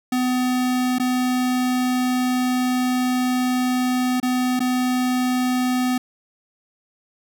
square tone with dropouts, 251.9 Hz, B3, 34 cents sharp, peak -19 dBFS, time 0.12-5.98 s, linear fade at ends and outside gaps 5 ms, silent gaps 0.985-0.997 / 4.201-4.228 / 4.594-4.603 s, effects none

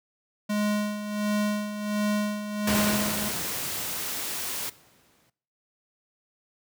square tone with tremolo, 208.8 Hz, G#3, 10 cents sharp, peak -23 dBFS, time 0.49-3.29 s, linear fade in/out 10 ms, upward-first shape sine, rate 1.4 Hz, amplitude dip 65%
pink noise with exponential decay, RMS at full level -25 dBFS, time 2.67-5.3 s, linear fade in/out 5 ms, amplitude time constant 570 ms
white noise, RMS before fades -32 dBFS, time 2.74-4.7 s, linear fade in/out 10 ms
effects noise-tail reverb RT60 0.6 s tail -20 dB re dry + high-pass 100 Hz 12 dB/octave

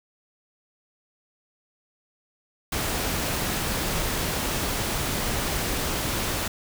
pink noise, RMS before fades -27 dBFS, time 2.72-6.48 s, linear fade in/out 5 ms, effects none

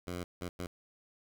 10% pulse tone bursts at uneven times, 88.7 Hz, F2, 27 cents sharp, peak -29 dBFS, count 3, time 0.07-0.24 / 0.41-0.49 / 0.59-0.67 s, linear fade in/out 5 ms, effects none

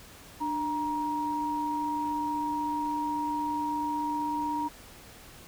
sine tone pair together, 297.3 / 943.9 Hz, D4 / A#5, +21 / +21 cents, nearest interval octave + minor sixth, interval 2000 cents, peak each -33 / -29 dBFS, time 0.4-4.69 s, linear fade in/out 20 ms, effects pink hiss -50 dBFS RMS until 5.47 s

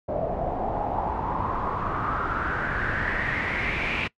pink noise with low-pass filter sweep, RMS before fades -27 dBFS, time 0.08-4.08 s, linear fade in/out 10 ms, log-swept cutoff 620 to 2500 Hz, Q 5.6, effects noise-tail reverb RT60 0.1 s tail -21 dB re dry + MP3 96 kbps

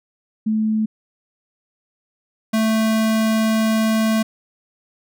sine / square tone pair in turn, 217.4 / 220.6 Hz, A3 / A3, -21 / +5 cents, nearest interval unison, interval 26 cents, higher second, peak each -16 dBFS, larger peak neither, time 0.46-0.86 / 2.53-4.23 s, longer second, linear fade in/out 10 ms, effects none

